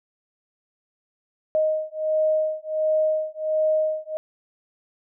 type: beating tone pair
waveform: sine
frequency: 622.3 / 623.7 Hz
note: D#5 / D#5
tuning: 0 / +4 cents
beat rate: 1.4 Hz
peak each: -23 dBFS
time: 1.55-4.17 s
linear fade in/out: 0 ms
effects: none